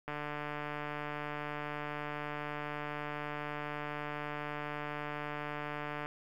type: click train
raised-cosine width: 0.5 ms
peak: -24 dBFS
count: 886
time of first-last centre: 0.08-6.06 s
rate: 148 Hz
effects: 10-bit